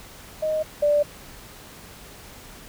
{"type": "tone pair in turn", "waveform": "sine", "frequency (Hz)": [622.3, 587.4], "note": ["D#5", "D5"], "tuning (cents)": [0, 0], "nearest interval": "minor second", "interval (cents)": 100, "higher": "first", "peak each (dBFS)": [-21, -16], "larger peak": "second", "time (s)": [[0.42, 0.63], [0.82, 1.03]], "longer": "neither", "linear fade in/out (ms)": 10, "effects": ["pink hiss -44 dBFS RMS until 2.68 s"]}